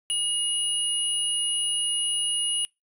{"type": "tone pair together", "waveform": "sine", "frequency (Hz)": [2888, 9714], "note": ["F#7", "D#9"], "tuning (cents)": [-43, -43], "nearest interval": "octave + major sixth", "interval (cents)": 2100, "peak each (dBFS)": -25, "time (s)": [0.1, 2.65], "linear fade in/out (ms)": 0, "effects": ["noise-tail reverb RT60 0.2 s tail -26 dB re dry", "tanh soft clip ceiling -17 dBFS"]}